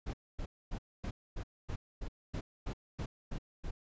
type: noise bursts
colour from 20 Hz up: brown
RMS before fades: -38 dBFS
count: 12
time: 0.06-3.71 s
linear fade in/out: 10 ms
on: 75 ms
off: 250 ms
effects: resampled to 16000 Hz